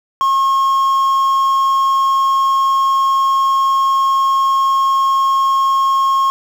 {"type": "tone with quantisation", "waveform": "triangle", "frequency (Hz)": 1081, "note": "C#6", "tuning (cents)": -44, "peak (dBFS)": -9, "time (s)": [0.21, 6.3], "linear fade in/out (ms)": 0, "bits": 6, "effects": []}